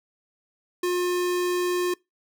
square tone, 357 Hz, F4, 38 cents sharp, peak -23 dBFS, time 0.83-1.94 s, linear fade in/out 5 ms, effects noise-tail reverb RT60 0.2 s tail -24 dB re dry

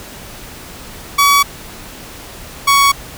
sawtooth tone pair in turn, 1134 / 1118.4 Hz, C#6 / C#6, +39 / +15 cents, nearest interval unison, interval 24 cents, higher first, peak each -4 dBFS, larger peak neither, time 1.18-1.43 / 2.67-2.92 s, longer neither, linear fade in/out 10 ms, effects pink hiss -33 dBFS RMS until 3.17 s

